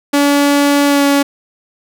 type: tone with pitch glide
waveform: sawtooth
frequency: 285.6 to 282 Hz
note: D4 to C#4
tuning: -48 to +30 cents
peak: -5 dBFS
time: 0.13-1.23 s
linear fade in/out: 10 ms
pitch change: -22 cents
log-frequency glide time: 0.86-1.04 s
effects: none